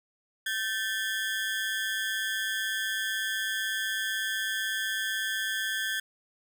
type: ring-modulated tone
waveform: 30% pulse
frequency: 1656 Hz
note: G#6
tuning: 5 cents flat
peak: -23 dBFS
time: 0.46-6 s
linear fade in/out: 5 ms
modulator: 106 Hz
effects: none